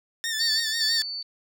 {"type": "tone with vibrato", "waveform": "15% pulse", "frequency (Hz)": 1798, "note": "A6", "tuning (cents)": 37, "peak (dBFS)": -20, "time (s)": [0.24, 1.02], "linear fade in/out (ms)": 0, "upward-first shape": "sine", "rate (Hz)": 6.1, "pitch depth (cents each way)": 57}
{"type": "tone with tremolo", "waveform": "sine", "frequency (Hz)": 4500, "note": "C#8", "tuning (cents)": 25, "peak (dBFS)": -22, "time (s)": [0.39, 1.23], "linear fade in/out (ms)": 20, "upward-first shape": "square", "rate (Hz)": 2.4, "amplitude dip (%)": 60}
{"effects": []}